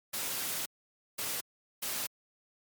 white noise bursts at uneven times, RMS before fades -35 dBFS, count 3, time 0.13-0.66 / 1.18-1.41 / 1.82-2.07 s, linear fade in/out 10 ms, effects high-pass 100 Hz 12 dB/octave + MP3 96 kbps

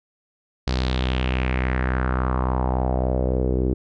sawtooth tone with low-pass filter sweep, 63.6 Hz, C2, 48 cents flat, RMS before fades -22 dBFS, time 0.67-3.74 s, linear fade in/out 5 ms, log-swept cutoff 4700 to 360 Hz, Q 3.3, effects none

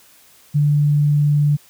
sine tone, 146.83 Hz, D3, in tune, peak -12 dBFS, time 0.54-1.57 s, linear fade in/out 20 ms, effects white hiss -50 dBFS RMS until 1.69 s

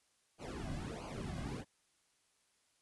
brown noise with flanger, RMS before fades -43 dBFS, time 0.38-1.65 s, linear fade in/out 50 ms, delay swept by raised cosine 0.54 to 2.24 ms, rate 1.5 Hz, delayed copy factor -0.95, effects white hiss -75 dBFS RMS until 2.81 s + resampled to 24000 Hz

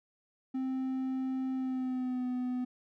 triangle tone with pitch glide, 261.6 to 250.5 Hz, C4 to B3, 0 to +25 cents, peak -29 dBFS, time 0.54-2.65 s, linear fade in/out 10 ms, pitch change -75 cents, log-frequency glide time 1.54-2.27 s, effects none

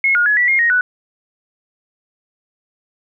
sine tone with pitch steps, 2170 / 1433 / 1692 / 1955 / 2134 / 1873 / 1482 Hz, C#7 / F6 / G#6 / B6 / C7 / A#6 / F#6, -37 / +44 / +32 / -18 / +34 / +8 / +2 cents, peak -11 dBFS, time 0.04-0.81 s, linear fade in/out 2 ms, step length 110 ms, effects none

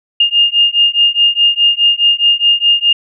sine beating tone pair, 2824 / 2828.8 Hz, F7 / F7, +19 / +22 cents, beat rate 4.8 Hz, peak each -11 dBFS, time 0.2-2.93 s, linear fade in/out 5 ms, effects none

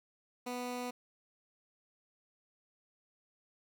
15% pulse tone, 246.9 Hz, B3, in tune, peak -31 dBFS, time 0.46-0.91 s, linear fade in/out 10 ms, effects none

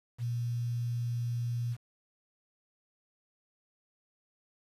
sine tone with quantisation, 119.4 Hz, A#2, 42 cents sharp, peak -30 dBFS, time 0.18-1.77 s, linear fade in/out 50 ms, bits 9, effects resampled to 32000 Hz

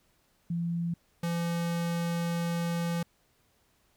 sine / square tone pair in turn, 170 / 170 Hz, F3 / F3, -46 / -46 cents, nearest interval unison, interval 0 cents, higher neither, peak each -28 / -29 dBFS, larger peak first, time 0.5-0.94 / 1.23-3.03 s, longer second, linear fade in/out 5 ms, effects pink hiss -69 dBFS RMS until 3.96 s

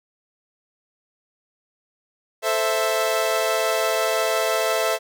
sawtooth chord, A minor, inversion none, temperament equal with one note detuned, 441.5 / 523.3 / 659.3 Hz, A4 / C5 / E5, +6 / 0 / 0 cents, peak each -22 / -22 / -18 dBFS, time 2.42-4.99 s, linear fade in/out 50 ms, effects none

